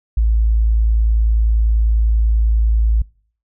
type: tone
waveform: sine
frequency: 55.1 Hz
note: A1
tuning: 3 cents sharp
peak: -11 dBFS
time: 0.17-3.02 s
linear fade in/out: 5 ms
effects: noise-tail reverb RT60 0.5 s tail -25 dB re dry